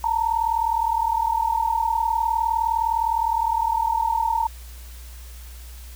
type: tone pair together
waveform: sine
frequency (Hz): 892.7 / 932.3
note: A5 / A#5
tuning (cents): +25 / 0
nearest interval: minor second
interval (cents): 75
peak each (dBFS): -22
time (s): 0.04-4.47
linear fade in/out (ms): 2
effects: added 60 Hz sine -37 dBFS peak until 5.95 s + white hiss -47 dBFS RMS until 5.95 s